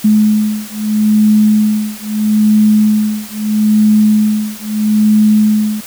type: beating tone pair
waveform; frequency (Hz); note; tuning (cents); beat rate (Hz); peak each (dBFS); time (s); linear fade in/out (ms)
sine; 212.8 / 213.57; G#3 / G#3; +42 / +49; 0.77; -11; 0.04-5.81; 10
effects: white hiss -31 dBFS RMS until 5.86 s